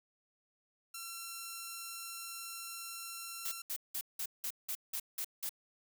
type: tone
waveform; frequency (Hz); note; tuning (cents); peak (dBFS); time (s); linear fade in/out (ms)
5% pulse; 1357; E6; +50; -31; 0.94-3.62; 5
type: noise bursts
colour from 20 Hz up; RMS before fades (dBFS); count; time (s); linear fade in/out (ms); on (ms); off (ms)
blue; -38; 9; 3.45-5.493; 5; 67; 180
effects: none